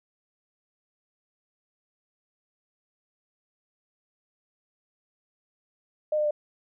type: tone with pitch steps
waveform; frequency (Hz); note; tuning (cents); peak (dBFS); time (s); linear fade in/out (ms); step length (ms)
sine; 610 / 603 / 596.1; D#5 / D5 / D5; -34 / +46 / +26; -22; 6.12-6.309; 5; 63
effects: none